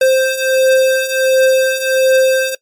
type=beating tone pair; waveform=square; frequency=523 / 524.4 Hz; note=C5 / C5; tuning=-1 / +4 cents; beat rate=1.4 Hz; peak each=-16 / -12 dBFS; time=0.01-2.55 s; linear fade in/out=5 ms; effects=noise-tail reverb RT60 0.1 s tail -21 dB re dry + MP3 64 kbps